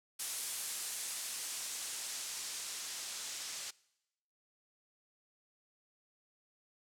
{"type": "noise with low-pass filter sweep", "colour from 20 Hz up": "blue", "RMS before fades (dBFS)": -42, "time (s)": [0.19, 3.71], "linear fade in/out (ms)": 10, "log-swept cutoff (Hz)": [10000, 6300], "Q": 0.96, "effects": ["noise-tail reverb RT60 0.9 s tail -23 dB re dry"]}